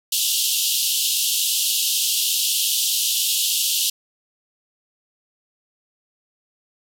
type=band-pass noise; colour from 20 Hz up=pink; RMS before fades=-21 dBFS; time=0.12-3.9 s; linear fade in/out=5 ms; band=2800 to 16000 Hz; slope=96 dB/octave; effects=none